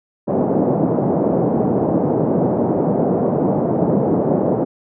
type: band-pass noise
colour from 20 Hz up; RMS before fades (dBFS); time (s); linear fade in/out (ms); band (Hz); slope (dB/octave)
pink; -17; 0.27-4.65; 20; 150 to 690; 24
effects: none